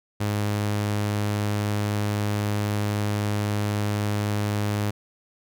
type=tone; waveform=sawtooth; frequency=103.83 Hz; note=G#2; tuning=in tune; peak=-19 dBFS; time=0.2-4.91 s; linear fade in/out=10 ms; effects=none